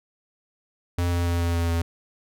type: tone with pitch steps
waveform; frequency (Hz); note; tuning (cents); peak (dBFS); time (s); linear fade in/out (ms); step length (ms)
square; 87.31 / 86.66 / 86.01 / 85.37 / 84.73 / 84.09; F2 / F2 / F2 / F2 / E2 / E2; 0 / -13 / -26 / -39 / +48 / +35; -22; 0.98-1.82; 5; 140
effects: none